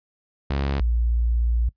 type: tone pair in turn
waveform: sawtooth / sine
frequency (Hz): 69.3 / 58.27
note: C#2 / A#1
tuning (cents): 0 / 0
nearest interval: minor third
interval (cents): 300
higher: first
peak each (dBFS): -18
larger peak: neither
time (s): 0.5-0.8 / 0.8-1.69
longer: second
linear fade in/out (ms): 5
effects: noise-tail reverb RT60 0.1 s tail -20 dB re dry + resampled to 11025 Hz